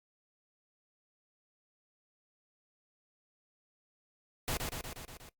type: noise with echo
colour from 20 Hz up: pink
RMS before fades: -34 dBFS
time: 4.48-4.57 s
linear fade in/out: 0 ms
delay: 120 ms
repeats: 6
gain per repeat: -3 dB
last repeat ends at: 5.29 s
effects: noise-tail reverb RT60 0.1 s tail -20 dB re dry + Opus 48 kbps